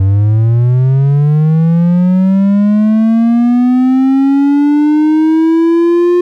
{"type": "linear sweep", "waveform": "triangle", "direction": "up", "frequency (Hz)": [94.5, 355.4], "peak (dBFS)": -4, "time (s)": [0, 6.21], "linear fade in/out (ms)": 5, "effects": []}